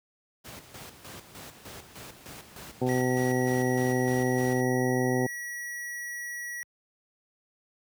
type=noise with tremolo; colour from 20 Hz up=pink; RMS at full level=-43 dBFS; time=0.44-4.62 s; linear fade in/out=20 ms; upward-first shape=square; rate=3.3 Hz; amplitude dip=60%
type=harmonic tone; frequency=126.8 Hz; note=B2; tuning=46 cents sharp; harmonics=1 / 2 / 3 / 4 / 5 / 6 / 7; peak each=-29 / -28 / -29 / -32 / -42 / -35 / -41 dBFS; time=2.81-5.27 s; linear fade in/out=10 ms
type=tone; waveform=square; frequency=1927 Hz; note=B6; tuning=43 cents flat; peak=-35 dBFS; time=2.89-6.63 s; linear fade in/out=0 ms
effects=high-pass 80 Hz 12 dB/octave